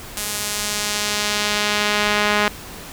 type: tone with band-pass filter sweep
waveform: sawtooth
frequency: 208.2 Hz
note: G#3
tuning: 5 cents sharp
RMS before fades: -21 dBFS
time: 0.17-2.48 s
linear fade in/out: 2 ms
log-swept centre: 11000 to 1900 Hz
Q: 0.75
effects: pink hiss -36 dBFS RMS until 2.92 s